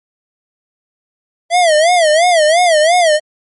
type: tone with vibrato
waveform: square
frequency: 660 Hz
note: E5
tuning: 2 cents sharp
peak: -8 dBFS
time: 1.5-3.2 s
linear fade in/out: 50 ms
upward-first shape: sine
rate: 2.9 Hz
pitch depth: 160 cents each way
effects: MP3 48 kbps